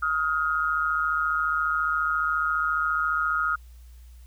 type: tone pair together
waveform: sine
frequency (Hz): 1261.5 / 1416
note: D#6 / F6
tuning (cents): +23 / +23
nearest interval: major second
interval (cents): 200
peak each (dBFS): -25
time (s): 0.02-3.56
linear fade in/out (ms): 10
effects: added 60 Hz sine -44 dBFS peak until 4.26 s + white hiss -62 dBFS RMS until 4.26 s